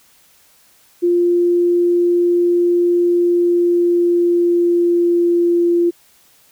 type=tone with pitch glide; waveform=sine; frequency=349.2 to 344.8 Hz; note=F4 to F4; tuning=0 to -22 cents; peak=-11 dBFS; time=1.02-5.91 s; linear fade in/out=20 ms; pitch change=-22 cents; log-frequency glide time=3.03-5.68 s; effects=white hiss -52 dBFS RMS until 6.51 s